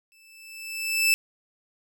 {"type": "tone with exponential growth", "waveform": "sawtooth", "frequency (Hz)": 2637, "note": "E7", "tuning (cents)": 0, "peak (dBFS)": -13, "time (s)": [0.12, 1.14], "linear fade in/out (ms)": 0, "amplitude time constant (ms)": 220, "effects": []}